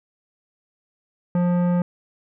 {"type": "tone with tanh clipping", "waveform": "triangle", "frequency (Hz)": 176.5, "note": "F3", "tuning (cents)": 19, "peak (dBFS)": -19, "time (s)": [1.35, 1.82], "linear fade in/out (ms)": 2, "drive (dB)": 18, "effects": []}